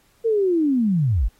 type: linear sweep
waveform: sine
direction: down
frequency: 466.2 to 37.92 Hz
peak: -16 dBFS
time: 0.24-1.29 s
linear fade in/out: 20 ms
effects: pink hiss -60 dBFS RMS until 1.39 s + AAC 48 kbps